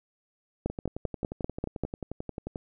two click trains, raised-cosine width 2 ms, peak -21 / -15 dBFS, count 22 / 7, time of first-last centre 0.7-2.558 / 0.66-1.836 s, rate 11.3 / 5.1 Hz, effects none

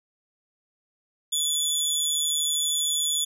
20% pulse tone with amplitude modulation, 3448 Hz, A7, 36 cents flat, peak -15 dBFS, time 1.32-3.25 s, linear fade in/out 10 ms, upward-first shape sine, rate 153 Hz, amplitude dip 45%, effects none

